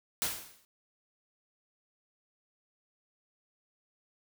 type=noise with exponential decay; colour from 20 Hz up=white; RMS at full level=-29 dBFS; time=0.22-0.65 s; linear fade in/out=0 ms; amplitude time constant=93 ms; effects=none